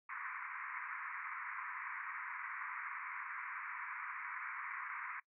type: band-pass noise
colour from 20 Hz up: pink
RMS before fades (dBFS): -45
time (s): 0.09-5.2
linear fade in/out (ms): 5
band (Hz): 980 to 2300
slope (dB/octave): 96
effects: noise-tail reverb RT60 0.1 s tail -21 dB re dry